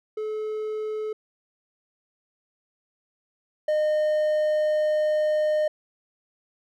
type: tone pair in turn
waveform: triangle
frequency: 430.7 / 611 Hz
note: A4 / D#5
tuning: -37 / -32 cents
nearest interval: tritone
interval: 605 cents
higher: second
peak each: -25 / -18 dBFS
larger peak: second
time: 0.17-1.13 / 3.68-5.68 s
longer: second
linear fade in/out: 5 ms
effects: none